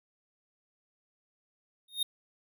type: tone with exponential growth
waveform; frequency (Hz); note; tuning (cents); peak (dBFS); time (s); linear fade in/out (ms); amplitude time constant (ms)
square; 3700; A#7; -14; -25; 1.88-2.03; 5; 32
effects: none